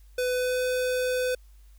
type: tone with pitch glide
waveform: square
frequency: 500 to 504.1 Hz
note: B4 to B4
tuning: +21 to +35 cents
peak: -25 dBFS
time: 0.18-1.35 s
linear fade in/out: 5 ms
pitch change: +14 cents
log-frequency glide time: 0.29-0.62 s
effects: added 50 Hz sine -49 dBFS peak until 1.78 s + white hiss -66 dBFS RMS until 1.78 s